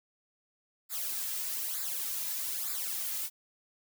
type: noise with flanger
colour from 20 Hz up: blue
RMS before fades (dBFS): -35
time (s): 0.89-3.3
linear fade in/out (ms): 50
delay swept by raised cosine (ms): 0.33 to 2.73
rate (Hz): 1.1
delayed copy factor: -0.8
effects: none